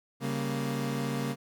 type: chord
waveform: 30% pulse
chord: G diminished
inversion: second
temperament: equal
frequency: 138.59 / 196 / 233.1 Hz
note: Db3 / G3 / Bb3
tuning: 0 / 0 / 0 cents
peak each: -30 / -35 / -31 dBFS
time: 0.2-1.36 s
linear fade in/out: 50 ms
effects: none